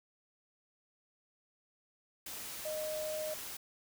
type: tone in noise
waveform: sine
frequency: 618 Hz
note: D#5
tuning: 12 cents flat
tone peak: -36 dBFS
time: 2.65-3.34 s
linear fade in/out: 5 ms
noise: white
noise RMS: -44 dBFS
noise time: 2.26-3.57 s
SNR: +5 dB
effects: none